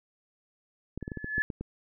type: clicks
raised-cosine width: 3 ms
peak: -22 dBFS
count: 9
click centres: 0.976 / 1.027 / 1.079 / 1.118 / 1.173 / 1.244 / 1.381 / 1.502 / 1.61 s
type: tone with exponential growth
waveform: sine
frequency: 1719 Hz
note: A6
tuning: 41 cents flat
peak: -22 dBFS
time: 1.01-1.42 s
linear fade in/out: 0 ms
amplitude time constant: 87 ms
effects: none